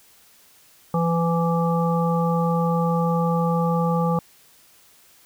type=harmonic tone with a mistuned harmonic; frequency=167.2 Hz; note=E3; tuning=25 cents sharp; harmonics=1 / 3 / 5 / 7; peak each=-20 / -25 / -27 / -28 dBFS; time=0.94-4.19 s; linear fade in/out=2 ms; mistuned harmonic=1; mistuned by=+21 cents; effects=white hiss -54 dBFS RMS until 5.25 s